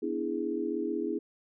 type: chord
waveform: sine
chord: E dominant seventh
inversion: second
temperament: equal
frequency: 246.9 / 293.7 / 329.6 / 415.3 Hz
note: B3 / D4 / E4 / G#4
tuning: 0 / 0 / 0 / 0 cents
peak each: -37 / -36 / -33 / -34 dBFS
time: 0.02-1.19 s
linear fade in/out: 10 ms
effects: none